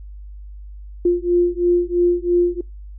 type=beating tone pair; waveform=sine; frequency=349.2 / 352.2 Hz; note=F4 / F4; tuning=0 / +15 cents; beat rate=3 Hz; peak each=-17 dBFS; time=1.05-2.61 s; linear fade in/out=5 ms; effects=noise-tail reverb RT60 0.2 s tail -23 dB re dry + added 50 Hz sine -33 dBFS peak until 2.98 s